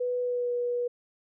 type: tone with pitch glide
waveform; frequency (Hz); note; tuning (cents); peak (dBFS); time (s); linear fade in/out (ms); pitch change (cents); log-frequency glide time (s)
sine; 493.9 to 485.4; B4 to B4; 0 to -30; -26; 0-0.88; 10; -30; 0.21-0.52
effects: none